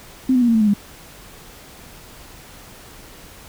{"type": "tone with pitch steps", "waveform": "sine", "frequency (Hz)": [260, 249.6, 239.5, 229.9, 220.7, 211.8, 203.3], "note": ["C4", "B3", "A#3", "A#3", "A3", "G#3", "G#3"], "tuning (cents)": [-11, 19, 47, -24, 5, 34, -37], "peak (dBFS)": -12, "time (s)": [0.29, 0.738], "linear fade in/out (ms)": 5, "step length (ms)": 64, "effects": ["pink hiss -42 dBFS RMS until 3.48 s"]}